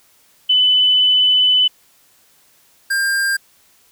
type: tone pair in turn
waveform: sine / square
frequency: 3005 / 1598.3 Hz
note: F#7 / G6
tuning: +26 / +33 cents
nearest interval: major seventh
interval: 1093 cents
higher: first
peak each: -10 / -16 dBFS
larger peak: first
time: 0.49-1.68 / 2.9-3.37 s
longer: first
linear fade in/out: 10 ms
effects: white hiss -54 dBFS RMS until 3.91 s